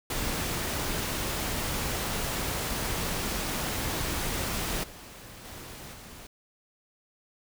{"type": "noise with level steps", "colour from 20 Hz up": "pink", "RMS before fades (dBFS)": [-31, -46, -43, -46], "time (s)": [0.1, 6.27], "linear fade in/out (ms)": 5, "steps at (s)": [4.83, 5.44, 5.93], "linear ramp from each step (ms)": 10, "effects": []}